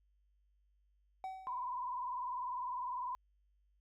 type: tone with exponential decay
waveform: triangle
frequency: 759 Hz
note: F#5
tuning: 44 cents sharp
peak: -36 dBFS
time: 1.24-1.84 s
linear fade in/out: 1 ms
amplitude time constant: 130 ms
type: tone with vibrato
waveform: sine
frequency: 1000 Hz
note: B5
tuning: 21 cents sharp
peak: -37 dBFS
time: 1.47-3.15 s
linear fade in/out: 0 ms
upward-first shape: sine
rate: 20 Hz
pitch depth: 85 cents each way
effects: added 50 Hz sine -70 dBFS peak until 3.8 s